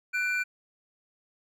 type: tone pair together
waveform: triangle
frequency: 1492 / 2370 Hz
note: F#6 / D7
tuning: +14 / +15 cents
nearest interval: minor sixth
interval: 801 cents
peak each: -27 dBFS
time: 0.13-0.44 s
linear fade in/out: 20 ms
effects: none